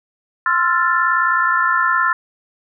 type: chord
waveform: sine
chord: F major seventh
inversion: second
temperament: equal with one note detuned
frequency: 1046.5 / 1337.7 / 1396.9 / 1760 Hz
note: C6 / E6 / F6 / A6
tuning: 0 / +25 / 0 / 0 cents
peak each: -19 dBFS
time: 0.46-2.13 s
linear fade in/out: 2 ms
effects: none